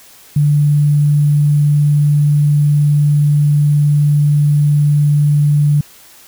sine tone with sample-and-hold, 146.83 Hz, D3, in tune, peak -8 dBFS, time 0.36-5.81 s, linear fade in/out 5 ms, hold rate 11025 Hz, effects white hiss -42 dBFS RMS until 6.27 s

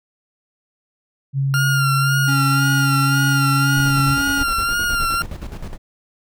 sine tone, 136.9 Hz, C#3, 21 cents flat, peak -16 dBFS, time 1.33-4.18 s, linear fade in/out 50 ms
40% pulse tone with vibrato, 1396.9 Hz, F6, in tune, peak -17 dBFS, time 1.54-5.22 s, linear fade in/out 0 ms, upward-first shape sine, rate 1.9 Hz, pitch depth 45 cents each way
square tone with pitch glide, 276.2 to 278.4 Hz, C#4 to C#4, -6 to +8 cents, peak -23 dBFS, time 2.27-4.44 s, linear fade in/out 20 ms, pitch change +14 cents, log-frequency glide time 2.7-3.67 s
brown noise with tremolo, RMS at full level -26 dBFS, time 3.75-5.78 s, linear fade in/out 50 ms, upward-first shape square, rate 9.6 Hz, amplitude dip 65%
effects none

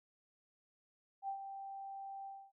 sine tone with ADSR envelope, 784 Hz, G5, in tune, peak -36 dBFS, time 1.22-2.52 s, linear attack 63 ms, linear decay 90 ms, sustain -8 dB, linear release 260 ms, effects none

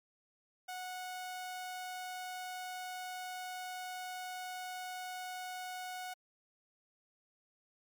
sawtooth tone, 735 Hz, F#5, 12 cents flat, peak -37 dBFS, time 0.68-6.14 s, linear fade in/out 10 ms, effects MP3 96 kbps

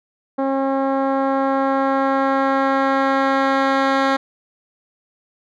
10% pulse tone with low-pass filter sweep, 270.5 Hz, C#4, 42 cents flat, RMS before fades -18 dBFS, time 0.38-4.17 s, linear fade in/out 10 ms, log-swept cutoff 700 to 3200 Hz, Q 0.78, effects none

